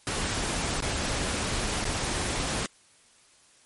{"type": "noise with dropouts", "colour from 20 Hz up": "pink", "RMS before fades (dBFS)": -29, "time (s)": [0.07, 2.66], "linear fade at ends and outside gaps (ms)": 0, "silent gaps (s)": [[0.804, 0.823], [1.842, 1.853]], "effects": ["white hiss -59 dBFS RMS until 3.65 s", "MP3 48 kbps"]}